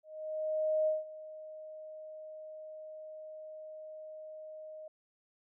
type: tone with ADSR envelope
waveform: sine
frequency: 622.3 Hz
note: D#5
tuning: in tune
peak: -26 dBFS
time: 0.03-4.88 s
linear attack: 840 ms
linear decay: 170 ms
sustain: -18 dB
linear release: 4 ms
effects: none